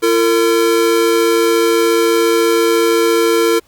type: tone pair together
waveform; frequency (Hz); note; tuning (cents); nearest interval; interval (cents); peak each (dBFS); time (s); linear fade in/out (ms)
square; 340 / 454.2; F4 / A#4; -46 / -45; perfect fourth; 501; -15 / -13; 0.02-3.6; 20
effects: pink hiss -53 dBFS RMS until 3.67 s + Opus 48 kbps